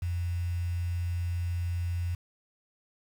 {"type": "tone with quantisation", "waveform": "sine", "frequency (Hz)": 87.3, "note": "F2", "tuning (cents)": 0, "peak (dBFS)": -28, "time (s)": [0.02, 2.15], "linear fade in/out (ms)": 5, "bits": 8, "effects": []}